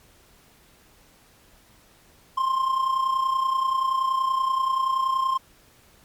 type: tone with amplitude modulation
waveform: triangle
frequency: 1055 Hz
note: C6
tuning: 14 cents sharp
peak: -16 dBFS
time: 2.37-5.38 s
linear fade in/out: 10 ms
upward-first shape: sine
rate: 30.5 Hz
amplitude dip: 60%
effects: pink hiss -56 dBFS RMS until 6.04 s + MP3 96 kbps